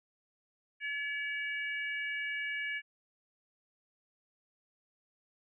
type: harmonic tone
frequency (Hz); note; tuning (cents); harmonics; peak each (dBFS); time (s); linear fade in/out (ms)
570; C#5; +48; 3 / 4 / 5; -37 / -37 / -44; 0.8-2.82; 50
effects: none